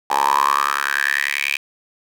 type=tone with high-pass filter sweep; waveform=10% pulse; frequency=70.2 Hz; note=C#2; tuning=22 cents sharp; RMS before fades=-19 dBFS; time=0.1-1.57 s; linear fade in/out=5 ms; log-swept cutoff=810 to 2500 Hz; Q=7.3; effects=none